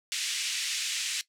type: band-pass noise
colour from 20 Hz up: pink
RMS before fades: -32 dBFS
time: 0.12-1.21 s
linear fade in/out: 0 ms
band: 2300 to 8600 Hz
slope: 24 dB/octave
effects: noise-tail reverb RT60 0.1 s tail -17 dB re dry